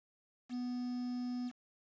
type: tone with quantisation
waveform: triangle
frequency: 246.9 Hz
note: B3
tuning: in tune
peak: -34 dBFS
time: 0.49-1.52 s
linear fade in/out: 50 ms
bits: 9
effects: resampled to 16000 Hz